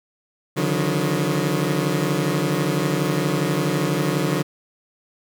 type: tone cluster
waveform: 20% pulse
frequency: 143 / 155.2 / 180.4 Hz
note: D3 / D#3 / F#3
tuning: -46 / -4 / -44 cents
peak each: -19 dBFS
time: 0.56-4.43 s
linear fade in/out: 20 ms
effects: none